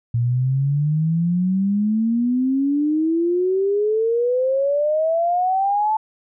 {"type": "exponential sweep", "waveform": "sine", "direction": "up", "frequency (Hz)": [116.3, 880], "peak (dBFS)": -16, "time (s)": [0.14, 5.97], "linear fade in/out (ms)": 5, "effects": []}